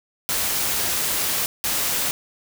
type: noise bursts at uneven times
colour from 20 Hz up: white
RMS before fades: -23 dBFS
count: 2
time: 0.29-1.46 / 1.64-2.11 s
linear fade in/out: 0 ms
effects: none